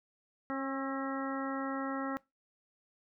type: harmonic tone with a mistuned harmonic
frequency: 270.7 Hz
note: C#4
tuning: 41 cents flat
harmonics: 1 / 2 / 3 / 4 / 5 / 6 / 7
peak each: -36 / -40 / -43 / -44 / -41 / -50 / -47 dBFS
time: 0.5-2.17 s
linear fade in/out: 0 ms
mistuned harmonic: 5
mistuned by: -27 cents
effects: noise-tail reverb RT60 0.2 s tail -21 dB re dry